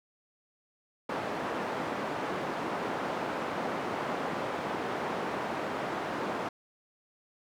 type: band-pass noise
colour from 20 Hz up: white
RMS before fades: -34 dBFS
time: 1.09-6.49 s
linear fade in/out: 5 ms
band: 180 to 1000 Hz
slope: 12 dB/octave
effects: none